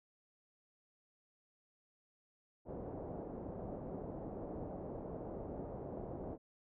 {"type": "low-pass noise", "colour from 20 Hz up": "white", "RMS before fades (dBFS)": -45, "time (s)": [2.65, 6.38], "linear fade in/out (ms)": 50, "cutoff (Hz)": 630, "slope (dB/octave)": 24, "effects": []}